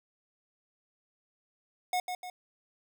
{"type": "tone with echo", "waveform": "square", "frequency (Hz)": 727, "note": "F#5", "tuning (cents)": -31, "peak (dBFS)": -28, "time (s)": [1.93, 2], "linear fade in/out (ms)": 2, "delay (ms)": 150, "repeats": 2, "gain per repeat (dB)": -6, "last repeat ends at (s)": 2.3, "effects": []}